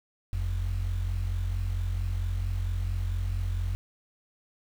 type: tone pair together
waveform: sine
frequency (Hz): 45.58 / 90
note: F#1 / F#2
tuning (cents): -25 / -47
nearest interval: octave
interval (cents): 1178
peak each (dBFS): -28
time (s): 0.33-3.75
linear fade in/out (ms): 0
effects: tanh soft clip ceiling -22 dBFS + 8-bit

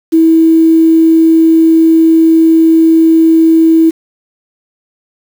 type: tone with quantisation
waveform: sine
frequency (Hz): 324.7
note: E4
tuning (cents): -26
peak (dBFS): -3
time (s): 0.12-3.91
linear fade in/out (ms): 20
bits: 5
effects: none

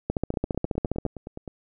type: two click trains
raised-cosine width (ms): 2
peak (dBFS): -11 / -22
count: 15 / 12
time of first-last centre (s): 0.1-1.052 / 0.34-1.478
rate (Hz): 14.7 / 9.67
effects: none

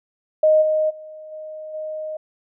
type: tone with level steps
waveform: sine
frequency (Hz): 621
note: D#5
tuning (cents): -3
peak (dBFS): -11 / -16 / -35 / -31 / -26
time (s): 0.43-2.17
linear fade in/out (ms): 5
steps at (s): 0.61 / 0.89 / 1.31 / 1.73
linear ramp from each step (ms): 20
effects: none

